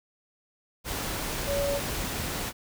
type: tone in noise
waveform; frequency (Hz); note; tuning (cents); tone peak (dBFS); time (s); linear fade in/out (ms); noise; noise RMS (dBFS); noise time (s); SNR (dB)
sine; 565; C#5; +33; -26; 1.46-1.81; 50; pink; -32; 0.84-2.53; +3
effects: none